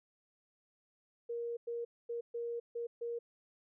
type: tone bursts at uneven times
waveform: sine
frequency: 470.4 Hz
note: A#4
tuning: 16 cents sharp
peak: -36 dBFS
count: 6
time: 1.29-1.57 / 1.67-1.85 / 2.09-2.21 / 2.34-2.6 / 2.75-2.87 / 3.01-3.19 s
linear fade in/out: 10 ms
effects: none